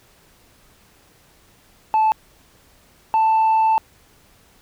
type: tone pair in turn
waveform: sine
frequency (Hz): 873 / 883.7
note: A5 / A5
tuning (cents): -14 / +7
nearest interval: unison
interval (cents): 21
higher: second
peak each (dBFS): -11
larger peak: neither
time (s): 1.94-2.12 / 3.14-3.78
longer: second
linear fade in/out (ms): 0
effects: tanh soft clip ceiling -12 dBFS + pink hiss -54 dBFS RMS until 4.61 s